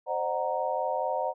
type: chord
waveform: sine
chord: C half-diminished seventh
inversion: none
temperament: equal with one note detuned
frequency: 523.3 / 607.7 / 740 / 932.3 Hz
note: C5 / Eb5 / Gb5 / Bb5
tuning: 0 / -41 / 0 / 0 cents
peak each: -32 dBFS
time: 0.06-1.34 s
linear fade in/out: 50 ms
effects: none